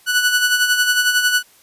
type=tone with tremolo; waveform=sawtooth; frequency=1480 Hz; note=F#6; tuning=in tune; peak=-8 dBFS; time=0.06-1.43 s; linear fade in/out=50 ms; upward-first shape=sine; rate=11 Hz; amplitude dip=55%; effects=white hiss -51 dBFS RMS until 1.62 s + resampled to 32000 Hz